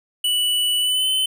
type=tone with pitch glide; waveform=square; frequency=2960 to 3047 Hz; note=F#7 to G7; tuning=0 to -50 cents; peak=-18 dBFS; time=0.24-1.26 s; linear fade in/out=5 ms; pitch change=+50 cents; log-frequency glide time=0.79-1.08 s; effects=none